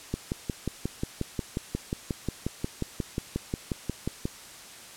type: click train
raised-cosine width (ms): 3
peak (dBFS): -15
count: 24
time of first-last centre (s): 0.14-4.254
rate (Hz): 5.59
effects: white hiss -46 dBFS RMS until 4.96 s + low-pass 10000 Hz 12 dB/octave